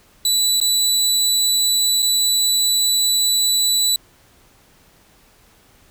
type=tone with dropouts; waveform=25% pulse; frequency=3959 Hz; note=B7; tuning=3 cents sharp; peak=-11 dBFS; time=0.25-3.96 s; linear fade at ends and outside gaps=2 ms; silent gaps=0.602-0.613 / 2.022-2.026 s; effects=pink hiss -53 dBFS RMS until 5.9 s